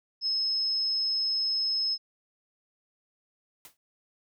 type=tone; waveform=sine; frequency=5180 Hz; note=E8; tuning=31 cents flat; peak=-25 dBFS; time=0.21-1.98 s; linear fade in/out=50 ms
type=noise with exponential decay; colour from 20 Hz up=white; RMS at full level=-44 dBFS; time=3.65-3.77 s; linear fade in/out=1 ms; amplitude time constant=26 ms
effects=none